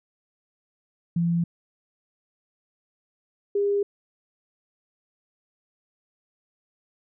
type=tone pair in turn; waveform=sine; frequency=170 / 404.3 Hz; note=F3 / G#4; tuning=-46 / -46 cents; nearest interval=octave + minor third; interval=1500 cents; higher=second; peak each=-20 dBFS; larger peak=neither; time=1.16-1.44 / 3.55-3.83 s; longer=neither; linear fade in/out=5 ms; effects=none